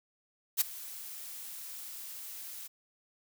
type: noise with ADSR envelope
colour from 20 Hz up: blue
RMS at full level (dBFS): -24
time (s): 0.57-2.68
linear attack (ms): 38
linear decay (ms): 14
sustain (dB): -20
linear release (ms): 18
effects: none